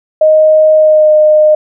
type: tone with pitch glide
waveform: sine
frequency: 622.3 to 612.3 Hz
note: D#5 to D#5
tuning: 0 to -28 cents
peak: -3 dBFS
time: 0.21-1.55 s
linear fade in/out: 5 ms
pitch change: -28 cents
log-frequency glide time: 0.75-1.13 s
effects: none